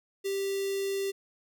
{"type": "tone with notch filter", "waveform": "square", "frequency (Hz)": 392.7, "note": "G4", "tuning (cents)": 3, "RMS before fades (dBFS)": -31, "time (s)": [0.24, 1.12], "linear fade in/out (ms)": 20, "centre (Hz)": 1100, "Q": 0.68, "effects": []}